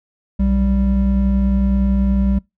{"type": "tone pair together", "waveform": "triangle", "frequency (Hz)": [61.74, 196.01], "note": ["B1", "G3"], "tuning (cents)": [0, 0], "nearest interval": "octave + minor sixth", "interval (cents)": 2000, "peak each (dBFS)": -14, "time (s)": [0.39, 2.39], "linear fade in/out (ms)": 10, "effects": ["noise-tail reverb RT60 0.2 s tail -25 dB re dry"]}